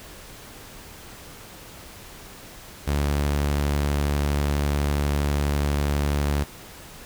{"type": "tone", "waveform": "sawtooth", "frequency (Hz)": 72.2, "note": "D2", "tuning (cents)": -29, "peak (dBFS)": -17, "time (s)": [2.87, 6.44], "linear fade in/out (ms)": 10, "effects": ["pink hiss -43 dBFS RMS until 7.05 s"]}